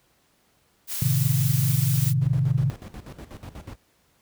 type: noise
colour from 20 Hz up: blue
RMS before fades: -30 dBFS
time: 0.87-2.14 s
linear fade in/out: 50 ms
type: chord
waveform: sine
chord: A diminished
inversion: none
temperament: equal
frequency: 110 / 130.81 / 155.56 Hz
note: A2 / C3 / Eb3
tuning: 0 / 0 / 0 cents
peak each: -26 / -21 / -25 dBFS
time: 1.02-2.7 s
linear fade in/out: 0 ms
type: noise with tremolo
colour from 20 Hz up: brown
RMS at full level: -34 dBFS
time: 2.21-3.76 s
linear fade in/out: 10 ms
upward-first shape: square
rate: 8.2 Hz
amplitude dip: 75%
effects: pink hiss -64 dBFS RMS until 4.21 s + high-pass 60 Hz 12 dB/octave